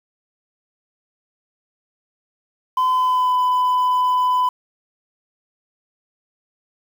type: tone with pitch glide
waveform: sine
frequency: 1019 to 1002.1 Hz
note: C6 to B5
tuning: -46 to +25 cents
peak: -12 dBFS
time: 2.77-4.49 s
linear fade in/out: 5 ms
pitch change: -29 cents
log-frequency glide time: 2.88-3.35 s
effects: tanh soft clip ceiling -14 dBFS + 7-bit